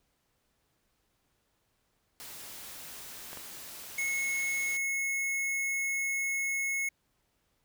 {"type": "noise", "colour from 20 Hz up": "white", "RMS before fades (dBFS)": -45, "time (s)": [2.2, 4.77], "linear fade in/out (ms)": 0}
{"type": "clicks", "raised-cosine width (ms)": 0.5, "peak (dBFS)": -29, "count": 2, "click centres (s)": [3.331, 3.373]}
{"type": "tone", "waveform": "square", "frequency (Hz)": 2182, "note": "C#7", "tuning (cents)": -28, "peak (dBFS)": -30, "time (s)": [3.98, 6.89], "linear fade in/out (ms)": 5}
{"effects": ["pink hiss -75 dBFS RMS until 7.64 s"]}